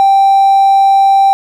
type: tone with hard clipping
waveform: triangle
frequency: 784 Hz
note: G5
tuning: in tune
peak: -5 dBFS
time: 0-1.33 s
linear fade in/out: 0 ms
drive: 4 dB
effects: none